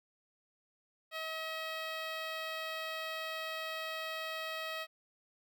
10% pulse tone with notch filter, 639 Hz, D#5, 46 cents sharp, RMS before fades -40 dBFS, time 1.11-4.87 s, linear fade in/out 50 ms, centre 9400 Hz, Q 1.2, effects none

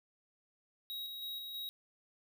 square tone with tremolo, 3815 Hz, A#7, 39 cents sharp, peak -40 dBFS, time 0.9-1.69 s, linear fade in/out 0 ms, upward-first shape square, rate 3.1 Hz, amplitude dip 30%, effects none

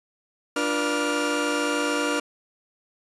30% pulse tone cluster, 294.7 / 347.7 / 482.5 / 1166 / 1404 Hz, D4 / F4 / B4 / D6 / F6, +6 / -8 / -40 / -13 / +9 cents, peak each -24 / -31 / -26 / -31 / -26 dBFS, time 0.56-2.2 s, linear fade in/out 5 ms, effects resampled to 24000 Hz

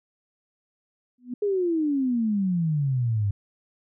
sine tone with exponential growth, 246.9 Hz, B3, in tune, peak -25 dBFS, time 1.18-1.34 s, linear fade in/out 5 ms, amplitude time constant 34 ms
sine exponential sweep, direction down, 420.9 to 98 Hz, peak -21 dBFS, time 1.42-3.31 s, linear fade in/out 5 ms
effects none

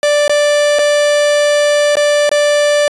45% pulse tone with dropouts, 587.3 Hz, D5, in tune, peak -9 dBFS, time 0.03-2.88 s, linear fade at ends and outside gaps 1 ms, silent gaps 0.28-0.295 / 0.787-0.791 / 1.955-1.969 / 2.293-2.315 s, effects resampled to 22050 Hz

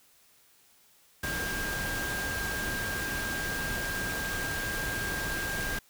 sine tone in noise, 1601 Hz, G6, 36 cents sharp, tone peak -33 dBFS, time 1.23-5.79 s, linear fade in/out 5 ms, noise pink, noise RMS -35 dBFS, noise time 1.23-5.79 s, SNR -1 dB, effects white hiss -62 dBFS RMS until 5.89 s

